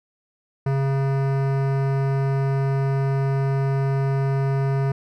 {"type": "tone with hard clipping", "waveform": "sine", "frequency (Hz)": 136.4, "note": "C#3", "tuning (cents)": -28, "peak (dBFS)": -21, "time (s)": [0.66, 4.92], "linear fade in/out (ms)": 5, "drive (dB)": 18, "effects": []}